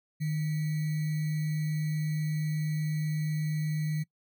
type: tone with sample-and-hold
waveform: sine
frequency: 154.1 Hz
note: D#3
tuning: 16 cents flat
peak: -27 dBFS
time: 0.2-4.04 s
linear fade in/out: 20 ms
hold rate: 2100 Hz
effects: noise-tail reverb RT60 0.1 s tail -23 dB re dry